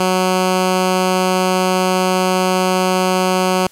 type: tone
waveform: 10% pulse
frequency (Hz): 185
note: F#3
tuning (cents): 0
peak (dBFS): -5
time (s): 0-3.67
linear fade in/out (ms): 2
effects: white hiss -47 dBFS RMS until 3.71 s + low-pass 12000 Hz 12 dB/octave